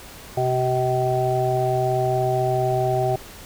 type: harmonic tone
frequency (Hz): 127.4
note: C3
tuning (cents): -46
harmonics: 1 / 3 / 5 / 6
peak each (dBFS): -24 / -24 / -24 / -24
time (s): 0.37-3.16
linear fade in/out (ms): 5
effects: pink hiss -41 dBFS RMS until 3.45 s